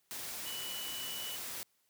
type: tone in noise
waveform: sine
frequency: 2960 Hz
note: F#7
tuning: in tune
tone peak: -42 dBFS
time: 0.46-1.36 s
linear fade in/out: 0 ms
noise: white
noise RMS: -42 dBFS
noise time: 0.11-1.63 s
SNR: -3 dB
effects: white hiss -75 dBFS RMS until 1.89 s + high-pass 80 Hz 12 dB/octave